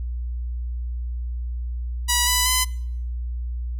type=tone with pitch steps; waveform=5% pulse; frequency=972 / 993 / 1014.4 Hz; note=B5 / B5 / B5; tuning=-28 / +9 / +46 cents; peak=-6 dBFS; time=2.08-2.65 s; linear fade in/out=20 ms; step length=190 ms; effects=noise-tail reverb RT60 0.7 s tail -24 dB re dry + added 60 Hz sine -25 dBFS peak until 3.79 s